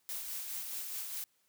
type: noise with tremolo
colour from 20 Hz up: blue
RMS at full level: -39 dBFS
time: 0.09-1.24 s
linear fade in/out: 0 ms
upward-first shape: sine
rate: 4.8 Hz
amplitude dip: 35%
effects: white hiss -74 dBFS RMS until 1.48 s + high-pass 80 Hz 12 dB/octave